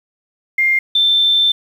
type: tone pair in turn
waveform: sine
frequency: 2113 / 3554 Hz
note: C7 / A7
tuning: +16 / +17 cents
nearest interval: major sixth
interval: 901 cents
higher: second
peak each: -11 / -10 dBFS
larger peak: second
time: 0.58-0.79 / 0.95-1.52 s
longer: second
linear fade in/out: 5 ms
effects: 7-bit